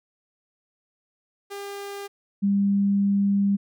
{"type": "tone pair in turn", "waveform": ["sawtooth", "sine"], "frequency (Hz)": [401.1, 199.63], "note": ["G4", "G3"], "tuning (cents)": [40, 32], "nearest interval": "octave", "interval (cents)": 1208, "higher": "first", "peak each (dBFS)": [-29, -18], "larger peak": "second", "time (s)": [[1.5, 2.08], [2.42, 3.57]], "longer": "second", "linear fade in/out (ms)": 20, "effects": []}